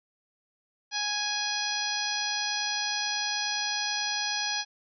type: harmonic tone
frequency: 830.6 Hz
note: G#5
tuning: in tune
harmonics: 1 / 2 / 3 / 4 / 5 / 6 / 7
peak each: -36 / -35 / -37 / -36 / -35 / -34 / -36 dBFS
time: 0.91-4.65 s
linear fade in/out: 50 ms
effects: none